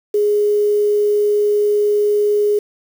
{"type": "tone with quantisation", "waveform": "sine", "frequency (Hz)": 415.3, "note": "G#4", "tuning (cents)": 0, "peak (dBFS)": -12, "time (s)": [0.14, 2.59], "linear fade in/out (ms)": 5, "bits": 6, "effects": []}